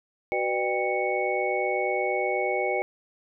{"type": "tone cluster", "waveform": "sine", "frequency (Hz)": [374.6, 494.7, 603, 793, 2218], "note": ["F#4", "B4", "D5", "G5", "C#7"], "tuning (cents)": [21, 3, 46, 20, 0], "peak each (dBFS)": -30, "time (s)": [0.32, 2.82], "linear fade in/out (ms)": 0, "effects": []}